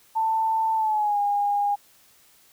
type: tone with pitch glide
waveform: sine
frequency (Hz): 889 to 815.2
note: A5 to G#5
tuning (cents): +18 to -32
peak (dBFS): -20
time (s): 0.15-1.76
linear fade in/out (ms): 20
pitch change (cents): -150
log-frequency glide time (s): 0.75-1.19
effects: white hiss -57 dBFS RMS until 2.52 s